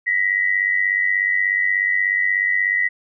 sine tone pair together, 1903.4 / 2000 Hz, A#6 / B6, +36 / +21 cents, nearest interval minor second, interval 85 cents, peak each -19 dBFS, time 0.06-2.89 s, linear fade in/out 20 ms, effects none

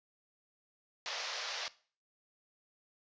white band-pass noise, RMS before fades -40 dBFS, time 1.06-1.68 s, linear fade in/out 0 ms, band 480 to 5800 Hz, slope 48 dB/octave, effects noise-tail reverb RT60 0.4 s tail -18 dB re dry + resampled to 16000 Hz

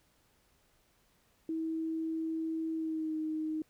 sine tone with pitch glide, 322.4 to 312.5 Hz, E4 to D#4, -38 to +8 cents, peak -32 dBFS, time 1.49-3.62 s, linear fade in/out 2 ms, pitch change -54 cents, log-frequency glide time 2.73-3.16 s, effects pink hiss -70 dBFS RMS until 3.69 s

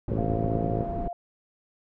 pink low-pass noise, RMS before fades -32 dBFS, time 0.08-1.08 s, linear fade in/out 2 ms, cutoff 440 Hz, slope 12 dB/octave
harmonic tone, 55.1 Hz, A1, 3 cents sharp, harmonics 2 / 3 / 4 / 5 / 6 / 7 / 8 / 9 / 10, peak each -31 / -33 / -34 / -35 / -36 / -36 / -37 / -38 / -38 dBFS, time 0.1-0.83 s, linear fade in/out 5 ms
sine tone with vibrato, 691 Hz, F5, 19 cents flat, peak -32 dBFS, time 0.18-1.13 s, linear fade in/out 2 ms, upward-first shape triangle, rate 2.4 Hz, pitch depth 10 cents each way
effects none

